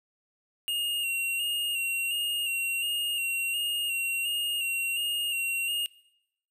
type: tone with vibrato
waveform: square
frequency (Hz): 2794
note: F7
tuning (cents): 0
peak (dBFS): -28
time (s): 0.68-5.86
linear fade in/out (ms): 0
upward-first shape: square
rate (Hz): 1.4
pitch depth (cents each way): 31
effects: noise-tail reverb RT60 0.8 s tail -21 dB re dry